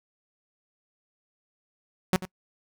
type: tone with echo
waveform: sawtooth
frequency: 185 Hz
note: F#3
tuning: in tune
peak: -15 dBFS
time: 2.13-2.16 s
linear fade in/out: 0 ms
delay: 91 ms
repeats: 1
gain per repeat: -14 dB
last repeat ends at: 2.251 s
effects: noise-tail reverb RT60 0.1 s tail -24 dB re dry